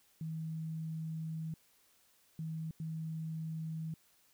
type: tone bursts at uneven times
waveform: sine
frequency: 160 Hz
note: D#3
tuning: 49 cents sharp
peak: -37 dBFS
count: 3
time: 0.21-1.54 / 2.39-2.71 / 2.8-3.94 s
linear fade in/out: 2 ms
effects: white hiss -69 dBFS RMS until 4.33 s